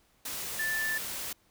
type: tone in noise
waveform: sine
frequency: 1760 Hz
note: A6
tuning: in tune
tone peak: -29 dBFS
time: 0.59-0.98 s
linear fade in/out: 5 ms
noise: white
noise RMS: -37 dBFS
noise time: 0.25-1.33 s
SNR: +5 dB
effects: pink hiss -67 dBFS RMS until 1.5 s